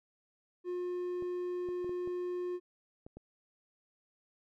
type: tone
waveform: triangle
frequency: 357.5 Hz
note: F4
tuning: 41 cents sharp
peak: -32 dBFS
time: 0.64-2.6 s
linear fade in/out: 50 ms
type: clicks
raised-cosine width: 2 ms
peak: -35 dBFS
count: 7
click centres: 1.224 / 1.688 / 1.845 / 1.894 / 2.075 / 3.065 / 3.17 s
effects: none